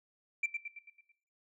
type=tone with echo; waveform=sine; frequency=2349 Hz; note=D7; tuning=in tune; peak=-26 dBFS; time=0.43-0.46 s; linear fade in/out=5 ms; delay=110 ms; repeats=6; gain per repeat=-6 dB; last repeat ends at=1.12 s; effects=noise-tail reverb RT60 0.6 s tail -18 dB re dry + tanh soft clip ceiling -26 dBFS